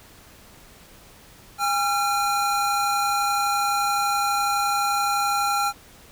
square tone pair together, 813 / 1365.6 Hz, G#5 / F6, -37 / -39 cents, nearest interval major sixth, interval 898 cents, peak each -24 dBFS, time 1.58-5.73 s, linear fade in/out 50 ms, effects pink hiss -49 dBFS RMS until 6.11 s

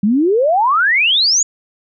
sine exponential sweep, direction up, 193.3 to 7040 Hz, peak -10 dBFS, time 0.03-1.43 s, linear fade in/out 5 ms, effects none

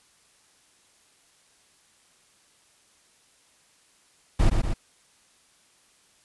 brown noise with echo, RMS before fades -18 dBFS, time 4.39-4.5 s, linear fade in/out 10 ms, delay 120 ms, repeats 2, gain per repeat -4 dB, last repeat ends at 4.74 s, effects white hiss -61 dBFS RMS until 6.24 s + resampled to 24000 Hz

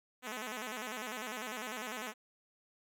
5% pulse tone with vibrato, 233.1 Hz, A#3, in tune, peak -28 dBFS, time 0.22-2.14 s, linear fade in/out 50 ms, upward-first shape square, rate 10 Hz, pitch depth 140 cents each way, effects none

